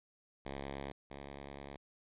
5% pulse tone pair in turn, 69.1 / 69.98 Hz, C#2 / C#2, -5 / +17 cents, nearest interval unison, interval 22 cents, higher second, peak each -30 / -35 dBFS, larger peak first, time 0.45-0.92 / 1.1-1.77 s, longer second, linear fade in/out 10 ms, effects resampled to 8000 Hz

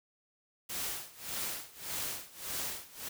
white noise with tremolo, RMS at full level -36 dBFS, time 0.69-3.09 s, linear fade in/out 10 ms, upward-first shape sine, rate 1.7 Hz, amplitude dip 90%, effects none

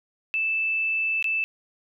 sine tone with dropouts, 2637 Hz, E7, in tune, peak -22 dBFS, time 0.34-1.44 s, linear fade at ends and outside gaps 0 ms, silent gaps 1.226-1.243 s, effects none

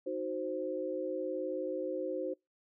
sine chord, C diminished, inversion first, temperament equal, 311.1 / 370 / 523.3 Hz, Eb4 / Gb4 / C5, 0 / 0 / 0 cents, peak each -40 / -38 / -36 dBFS, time 0.06-2.34 s, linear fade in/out 10 ms, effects noise-tail reverb RT60 0.2 s tail -26 dB re dry

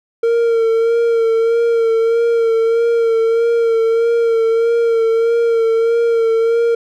triangle tone with vibrato, 459.1 Hz, A#4, 26 cents flat, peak -9 dBFS, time 0.23-6.75 s, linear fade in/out 5 ms, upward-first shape sine, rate 1.6 Hz, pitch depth 28 cents each way, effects none

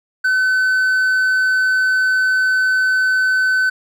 triangle tone, 1517 Hz, F#6, 43 cents sharp, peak -11 dBFS, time 0.24-3.7 s, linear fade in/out 10 ms, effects none

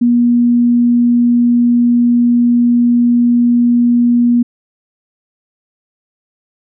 sine tone, 240 Hz, B3, 49 cents flat, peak -7 dBFS, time 0.01-4.43 s, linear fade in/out 10 ms, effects none

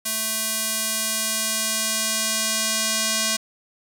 square tone with band-pass filter sweep, 220 Hz, A3, in tune, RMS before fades -24 dBFS, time 0.05-3.37 s, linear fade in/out 10 ms, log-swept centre 11000 to 6800 Hz, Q 0.94, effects none

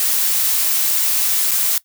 blue noise with dropouts, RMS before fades -17 dBFS, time 0-1.78 s, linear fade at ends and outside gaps 1 ms, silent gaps 1.511-1.515 s, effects noise-tail reverb RT60 0.1 s tail -19 dB re dry

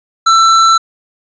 square tone, 1335 Hz, E6, 22 cents sharp, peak -6 dBFS, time 0.26-0.78 s, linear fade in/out 10 ms, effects resampled to 16000 Hz

